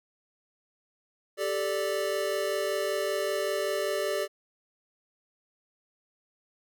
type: chord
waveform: square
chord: G suspended second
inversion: none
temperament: equal with one note detuned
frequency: 392 / 437.2 / 587.3 Hz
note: G4 / A4 / D5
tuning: 0 / -11 / 0 cents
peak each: -33 / -34 / -31 dBFS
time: 1.37-4.28 s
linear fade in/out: 50 ms
effects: none